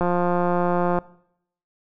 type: click train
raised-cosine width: 1 ms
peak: -9 dBFS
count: 173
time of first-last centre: 0.01-0.987 s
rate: 176 Hz
effects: noise-tail reverb RT60 0.7 s tail -21 dB re dry